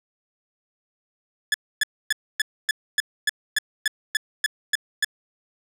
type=tone bursts; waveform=sawtooth; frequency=1722 Hz; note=A6; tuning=38 cents flat; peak=-14 dBFS; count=13; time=1.52-5.046 s; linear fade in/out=2 ms; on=22 ms; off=270 ms; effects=low-pass 12000 Hz 12 dB/octave